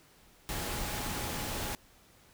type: tone in noise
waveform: sine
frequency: 836 Hz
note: G#5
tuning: 11 cents sharp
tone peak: -46 dBFS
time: 0.49-1.75 s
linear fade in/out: 0 ms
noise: pink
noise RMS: -36 dBFS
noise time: 0.49-1.75 s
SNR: -13 dB
effects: pink hiss -61 dBFS RMS until 2.33 s